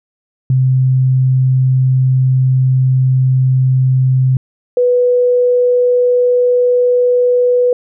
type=tone pair in turn; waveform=sine; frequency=130 / 492.7 Hz; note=C3 / B4; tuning=-11 / -4 cents; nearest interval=octave + major seventh; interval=2307 cents; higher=second; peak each=-8 dBFS; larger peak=neither; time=0.5-4.37 / 4.77-7.73 s; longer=first; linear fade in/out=2 ms; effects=none